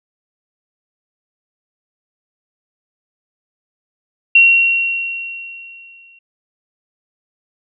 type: tone with exponential decay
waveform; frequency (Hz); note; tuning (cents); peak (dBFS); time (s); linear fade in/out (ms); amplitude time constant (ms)
sine; 2739; F7; -34; -4; 4.35-6.19; 5; 400
effects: none